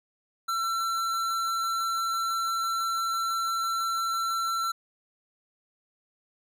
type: tone with tanh clipping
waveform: sine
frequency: 1347 Hz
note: E6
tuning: 37 cents sharp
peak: -28 dBFS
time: 0.48-4.72 s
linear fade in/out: 10 ms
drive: 18 dB
effects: none